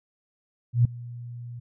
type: tone with ADSR envelope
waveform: sine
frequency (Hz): 120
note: B2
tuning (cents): -49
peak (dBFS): -13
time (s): 0.73-1.6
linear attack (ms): 120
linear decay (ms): 4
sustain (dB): -22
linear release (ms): 12
effects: none